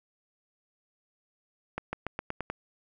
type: accelerating click train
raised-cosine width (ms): 0.5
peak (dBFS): -17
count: 7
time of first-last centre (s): 1.78-2.5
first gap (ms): 150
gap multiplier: 0.91
effects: none